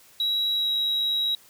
sine tone with pitch glide, 3877 to 3852 Hz, B7 to B7, -33 to -44 cents, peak -20 dBFS, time 0.2-1.35 s, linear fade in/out 2 ms, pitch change -11 cents, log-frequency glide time 0.55-0.7 s, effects tanh soft clip ceiling -20 dBFS + white hiss -54 dBFS RMS until 1.49 s

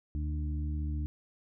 harmonic tone with a mistuned harmonic, 74.8 Hz, D2, 32 cents sharp, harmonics 1 / 2 / 3 / 4, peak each -31 / -41 / -47 / -43 dBFS, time 0.15-1.06 s, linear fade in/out 0 ms, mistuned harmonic 2, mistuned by +17 cents, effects none

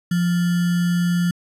sine tone with sample-and-hold, 174.61 Hz, F3, in tune, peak -16 dBFS, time 0.11-1.31 s, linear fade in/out 5 ms, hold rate 1575 Hz, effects resampled to 32000 Hz

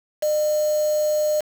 sine tone with quantisation, 606 Hz, D#5, 46 cents flat, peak -18 dBFS, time 0.22-1.41 s, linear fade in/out 10 ms, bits 5, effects none

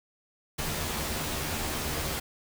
pink noise with comb filter, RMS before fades -32 dBFS, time 0.58-2.2 s, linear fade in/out 10 ms, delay 13 ms, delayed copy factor +0.65, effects none

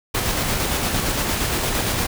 pink noise with tremolo, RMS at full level -21 dBFS, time 0.14-2.07 s, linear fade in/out 10 ms, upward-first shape square, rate 8.7 Hz, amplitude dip 25%, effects none

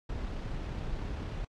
brown noise with amplitude modulation, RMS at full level -35 dBFS, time 0.09-1.45 s, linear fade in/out 5 ms, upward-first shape sine, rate 33.5 Hz, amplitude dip 25%, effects low-pass 5000 Hz 12 dB/octave + AAC 64 kbps

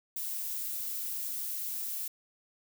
violet noise, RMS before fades -36 dBFS, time 0.16-2.08 s, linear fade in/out 5 ms, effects none

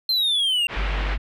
triangle exponential sweep, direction down, 4186 to 2744 Hz, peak -17 dBFS, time 0.09-0.67 s, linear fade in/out 2 ms
white low-pass noise, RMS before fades -31 dBFS, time 0.68-1.18 s, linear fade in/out 50 ms, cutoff 2800 Hz, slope 24 dB/octave
triangle tone, 49 Hz, G1, in tune, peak -20 dBFS, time 0.76-1.18 s, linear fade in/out 10 ms
effects none

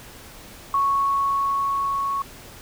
sine tone with level ramp, 1107 Hz, C#6, 3 cents flat, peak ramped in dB -17 to -22 dBFS, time 0.74-2.22 s, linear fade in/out 2 ms, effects pink hiss -43 dBFS RMS until 2.61 s

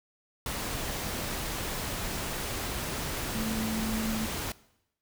sine tone in noise, 220.6 Hz, A3, 5 cents sharp, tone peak -32 dBFS, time 3.35-4.26 s, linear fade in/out 2 ms, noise pink, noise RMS -34 dBFS, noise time 0.46-4.52 s, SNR -1 dB, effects noise-tail reverb RT60 0.8 s tail -20 dB re dry

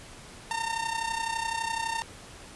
sawtooth tone with amplitude modulation, 911 Hz, A#5, 40 cents flat, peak -22 dBFS, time 0.51-2.02 s, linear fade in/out 0 ms, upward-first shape sine, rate 31.9 Hz, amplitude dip 70%, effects pink hiss -47 dBFS RMS until 2.55 s + resampled to 24000 Hz

